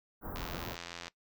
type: band-stop noise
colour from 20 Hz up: pink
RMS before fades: -41 dBFS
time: 0.21-0.77 s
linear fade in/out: 50 ms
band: 1500 to 14000 Hz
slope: 48 dB/octave
type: click train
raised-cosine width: 0.2 ms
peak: -24 dBFS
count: 63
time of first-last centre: 0.36-1.081 s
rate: 86 Hz
effects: noise-tail reverb RT60 0.1 s tail -20 dB re dry